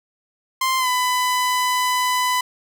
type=tone with pitch glide; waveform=sawtooth; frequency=1046.5 to 1000.4 Hz; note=C6 to B5; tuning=0 to +22 cents; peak=-14 dBFS; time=0.61-2.41 s; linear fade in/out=5 ms; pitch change=-78 cents; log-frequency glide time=0.78-0.88 s; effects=none